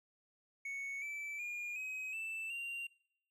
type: tone with pitch steps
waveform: triangle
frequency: 2217 / 2318 / 2423 / 2533 / 2649 / 2769 Hz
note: C#7 / D7 / D#7 / D#7 / E7 / F7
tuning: 0 / -23 / -47 / +30 / +8 / -15 cents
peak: -38 dBFS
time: 0.65-2.87 s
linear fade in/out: 5 ms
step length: 370 ms
effects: noise-tail reverb RT60 0.7 s tail -22 dB re dry